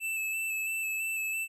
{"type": "tone with vibrato", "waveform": "square", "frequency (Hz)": 2633, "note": "E7", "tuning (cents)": -3, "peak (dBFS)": -31, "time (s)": [0, 1.48], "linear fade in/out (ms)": 50, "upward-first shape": "square", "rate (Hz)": 3, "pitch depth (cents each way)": 16, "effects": []}